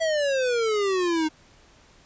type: exponential sweep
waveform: square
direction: down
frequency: 661 to 306.4 Hz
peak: -22 dBFS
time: 0-1.29 s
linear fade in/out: 20 ms
effects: pink hiss -55 dBFS RMS until 2.05 s + resampled to 16000 Hz